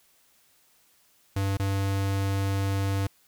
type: tone with dropouts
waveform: square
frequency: 98 Hz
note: G2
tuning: in tune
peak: -25 dBFS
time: 1.36-3.07 s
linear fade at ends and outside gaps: 5 ms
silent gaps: 1.571-1.596 s
effects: white hiss -63 dBFS RMS until 3.27 s